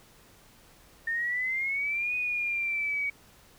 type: exponential two-way sweep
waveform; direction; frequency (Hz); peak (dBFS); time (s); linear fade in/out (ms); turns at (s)
sine; up then down; 1813 to 2489 to 2252; -27; 1.07-3.1; 5; 2.15
effects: pink hiss -57 dBFS RMS until 3.58 s